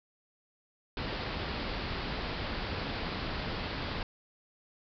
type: low-pass noise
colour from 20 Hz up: pink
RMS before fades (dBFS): -36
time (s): 0.97-4.03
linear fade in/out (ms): 2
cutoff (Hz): 5000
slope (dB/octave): 96
effects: none

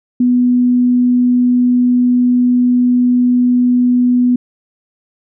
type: tone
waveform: sine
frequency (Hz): 246.9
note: B3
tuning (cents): 0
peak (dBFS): -8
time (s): 0.2-4.36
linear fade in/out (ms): 5
effects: none

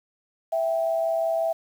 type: tone pair together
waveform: sine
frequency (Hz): 659.3 / 784.8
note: E5 / G5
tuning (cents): 0 / +2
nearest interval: minor third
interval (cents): 302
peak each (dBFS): -22 / -30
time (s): 0.52-1.53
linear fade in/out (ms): 10
effects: 8-bit

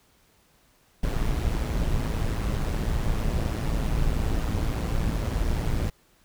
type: noise with amplitude modulation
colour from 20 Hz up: brown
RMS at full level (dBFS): -23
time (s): 1.03-5.9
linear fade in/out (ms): 5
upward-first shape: sine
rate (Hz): 112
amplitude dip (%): 55
effects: pink hiss -62 dBFS RMS until 6.24 s

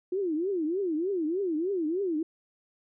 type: tone with vibrato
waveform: sine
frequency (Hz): 349.2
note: F4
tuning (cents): 0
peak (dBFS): -26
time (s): 0.12-2.23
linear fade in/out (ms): 5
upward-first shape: triangle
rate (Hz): 3.3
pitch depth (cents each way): 290
effects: none

